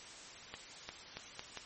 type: accelerating click train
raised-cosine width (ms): 0.2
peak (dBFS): -24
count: 5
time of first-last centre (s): 0.54-1.573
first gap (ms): 350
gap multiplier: 0.8
effects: white hiss -51 dBFS RMS until 1.65 s + MP3 32 kbps